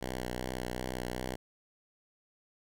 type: tone with vibrato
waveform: 5% pulse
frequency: 62.4 Hz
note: B1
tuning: 19 cents sharp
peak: -24 dBFS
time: 0.01-1.36 s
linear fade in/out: 10 ms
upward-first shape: sine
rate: 2.6 Hz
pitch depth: 37 cents each way
effects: none